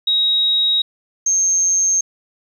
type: tone pair in turn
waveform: sine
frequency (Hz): 3800 / 6391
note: A#7 / G8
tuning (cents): +33 / +33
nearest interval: major sixth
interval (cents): 900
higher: second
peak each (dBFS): -13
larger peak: neither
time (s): 0.07-0.82 / 1.26-2.01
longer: neither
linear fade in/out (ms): 5
effects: 8-bit